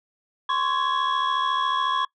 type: tone cluster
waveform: sine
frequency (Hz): 1042 / 1116 / 1666 / 3342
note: C6 / C#6 / G#6 / G#7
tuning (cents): -7 / +11 / +5 / +10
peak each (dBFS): -23 / -24 / -30 / -29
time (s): 0.49-2.05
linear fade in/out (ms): 5
effects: noise-tail reverb RT60 0.1 s tail -22 dB re dry + tanh soft clip ceiling -16 dBFS